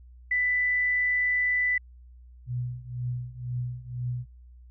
sine tone, 1988 Hz, B6, 11 cents sharp, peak -22 dBFS, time 0.31-1.78 s, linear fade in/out 5 ms
sine tone with tremolo, 123.47 Hz, B2, in tune, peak -26 dBFS, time 2.46-4.26 s, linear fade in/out 50 ms, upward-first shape triangle, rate 2 Hz, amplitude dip 90%
effects added 61 Hz sine -47 dBFS peak until 4.7 s

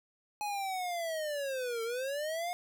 square linear two-way sweep, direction down then up, 843 to 447.8 to 720 Hz, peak -34 dBFS, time 0.41-2.53 s, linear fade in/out 0 ms, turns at 1.83 s, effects none

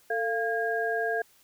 sine tone cluster, 447.1 / 691 / 1628 Hz, A4 / F5 / G#6, +28 / -19 / -35 cents, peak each -30 dBFS, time 0.1-1.22 s, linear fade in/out 5 ms, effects white hiss -61 dBFS RMS until 1.43 s

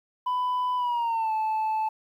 sine tone with pitch glide, 997 to 873 Hz, B5 to A5, +16 to -14 cents, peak -21 dBFS, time 0.26-1.89 s, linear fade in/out 10 ms, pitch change -230 cents, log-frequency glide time 0.77-1.32 s, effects tanh soft clip ceiling -23 dBFS + 10-bit

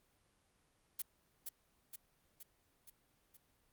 blue noise with echo, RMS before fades -40 dBFS, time 0.99-1.02 s, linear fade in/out 5 ms, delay 470 ms, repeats 5, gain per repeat -4 dB, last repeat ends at 3.37 s, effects pink hiss -75 dBFS RMS until 3.72 s + Opus 32 kbps

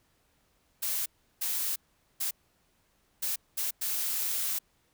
blue noise bursts at uneven times, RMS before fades -31 dBFS, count 6, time 0.82-1.06 / 1.41-1.76 / 2.2-2.31 / 3.22-3.36 / 3.57-3.71 / 3.81-4.59 s, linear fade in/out 10 ms, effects pink hiss -70 dBFS RMS until 4.93 s

